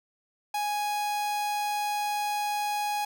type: tone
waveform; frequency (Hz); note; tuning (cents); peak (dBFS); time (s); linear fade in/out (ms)
45% pulse; 830.6; G#5; 0; -27; 0.54-3.05; 5
effects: none